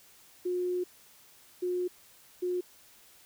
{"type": "tone bursts at uneven times", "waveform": "sine", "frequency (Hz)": 359.7, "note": "F#4", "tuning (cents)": -49, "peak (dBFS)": -28, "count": 3, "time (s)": [[0.45, 0.84], [1.62, 1.88], [2.42, 2.61]], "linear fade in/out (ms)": 10, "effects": ["white hiss -58 dBFS RMS until 3.25 s"]}